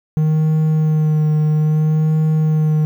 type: tone with vibrato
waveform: triangle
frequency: 154.8 Hz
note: D#3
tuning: 9 cents flat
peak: -10 dBFS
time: 0.17-2.85 s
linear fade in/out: 0 ms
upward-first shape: sine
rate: 0.61 Hz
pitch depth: 19 cents each way
effects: 8-bit